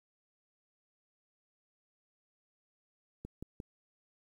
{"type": "click train", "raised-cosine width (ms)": 3, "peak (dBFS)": -29, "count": 3, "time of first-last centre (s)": [3.25, 3.601], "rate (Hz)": 5.69, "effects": ["10-bit"]}